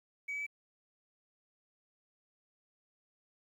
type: tone with pitch steps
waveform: sine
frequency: 2270 / 2286 / 2302 Hz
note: C#7 / D7 / D7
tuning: +41 / -47 / -35 cents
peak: -34 dBFS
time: 0.28-0.466 s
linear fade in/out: 10 ms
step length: 62 ms
effects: tanh soft clip ceiling -33 dBFS + 11-bit